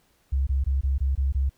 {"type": "tone bursts", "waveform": "sine", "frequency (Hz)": 67.5, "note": "C#2", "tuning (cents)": -45, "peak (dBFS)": -20, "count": 7, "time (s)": [0.32, 1.496], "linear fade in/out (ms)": 10, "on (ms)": 150, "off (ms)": 21, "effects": ["pink hiss -65 dBFS RMS until 1.57 s"]}